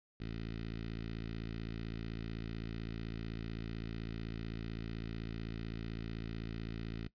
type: tone with notch filter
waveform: 10% pulse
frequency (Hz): 55.8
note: A1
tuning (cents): +25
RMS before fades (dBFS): -42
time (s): 0.2-7.08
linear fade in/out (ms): 5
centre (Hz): 870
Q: 0.71
effects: noise-tail reverb RT60 0.1 s tail -18 dB re dry + resampled to 11025 Hz